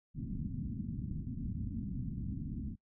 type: low-pass noise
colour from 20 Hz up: white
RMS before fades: -39 dBFS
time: 0.14-2.76 s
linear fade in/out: 50 ms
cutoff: 250 Hz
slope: 48 dB/octave
effects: noise-tail reverb RT60 0.1 s tail -25 dB re dry